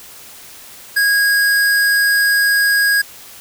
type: tone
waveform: square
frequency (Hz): 1643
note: G#6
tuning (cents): -19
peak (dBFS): -12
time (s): 0.96-3.02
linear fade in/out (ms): 10
effects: white hiss -38 dBFS RMS until 3.4 s